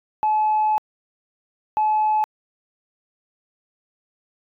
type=tone bursts at uneven times; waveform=sine; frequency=858 Hz; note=A5; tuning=44 cents flat; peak=-15 dBFS; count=2; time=0.23-0.78 / 1.77-2.24 s; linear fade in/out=0 ms; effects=tanh soft clip ceiling -13 dBFS